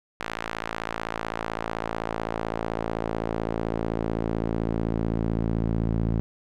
sawtooth tone with band-pass filter sweep, 55.8 Hz, A1, 25 cents sharp, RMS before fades -28 dBFS, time 0.2-6.2 s, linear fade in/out 0 ms, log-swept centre 1700 to 170 Hz, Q 0.82, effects none

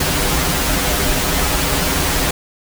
pink noise with comb filter, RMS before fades -17 dBFS, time 0-2.31 s, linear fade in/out 5 ms, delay 9 ms, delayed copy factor -0.85, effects none

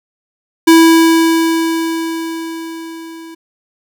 square tone with level ramp, 328.1 Hz, E4, 8 cents flat, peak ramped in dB -3 to -31 dBFS, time 0.67-3.35 s, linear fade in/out 10 ms, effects none

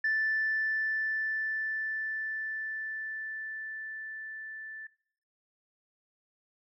sine tone with level ramp, 1760 Hz, A6, in tune, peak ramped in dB -24 to -40 dBFS, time 0.04-4.87 s, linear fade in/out 5 ms, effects noise-tail reverb RT60 0.6 s tail -21 dB re dry + tanh soft clip ceiling -22 dBFS

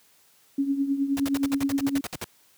sine tone with tremolo, 277.2 Hz, C#4, in tune, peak -19 dBFS, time 0.58-2.01 s, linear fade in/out 5 ms, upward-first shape triangle, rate 9.6 Hz, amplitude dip 75%
pink noise bursts, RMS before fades -32 dBFS, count 13, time 1.17-2.242 s, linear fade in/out 0 ms, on 28 ms, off 59 ms
effects white hiss -60 dBFS RMS until 2.57 s + high-pass 80 Hz 12 dB/octave

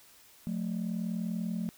sine tone pair together, 179.79 / 220 Hz, F#3 / A3, -49 / 0 cents, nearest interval minor third, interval 349 cents, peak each -32 / -32 dBFS, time 0.47-1.69 s, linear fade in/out 0 ms, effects tanh soft clip ceiling -27 dBFS + white hiss -58 dBFS RMS until 1.77 s

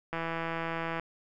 click train, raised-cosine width 0.5 ms, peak -19 dBFS, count 144, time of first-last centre 0.13-0.997 s, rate 165 Hz, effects none

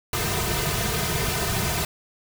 pink noise with comb filter, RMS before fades -25 dBFS, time 0.13-1.85 s, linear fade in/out 2 ms, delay 3.6 ms, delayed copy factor -0.85, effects none

